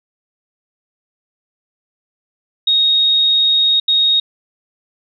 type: tone bursts at uneven times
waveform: sine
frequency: 3743 Hz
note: A#7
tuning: 6 cents sharp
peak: -10 dBFS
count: 2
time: 2.67-3.8 / 3.88-4.2 s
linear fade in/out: 5 ms
effects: none